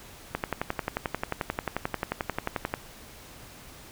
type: click train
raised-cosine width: 0.5 ms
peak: -12 dBFS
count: 28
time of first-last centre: 0.35-2.739 s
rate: 11.3 Hz
effects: pink hiss -48 dBFS RMS until 3.91 s